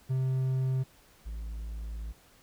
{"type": "tone pair in turn", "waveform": "triangle", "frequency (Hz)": [130.81, 55], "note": ["C3", "A1"], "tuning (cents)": [0, 0], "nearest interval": "octave + minor third", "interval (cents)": 1500, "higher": "first", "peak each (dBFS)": [-24, -33], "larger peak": "first", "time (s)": [[0.09, 0.84], [1.25, 2.13]], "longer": "second", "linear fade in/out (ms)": 20, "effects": ["pink hiss -60 dBFS RMS until 2.42 s"]}